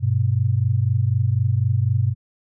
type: tone pair together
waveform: sine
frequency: 99.46 / 123.47 Hz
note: G2 / B2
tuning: +26 / 0 cents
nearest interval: major third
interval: 374 cents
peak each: -19 dBFS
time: 0-2.15 s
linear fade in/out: 50 ms
effects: none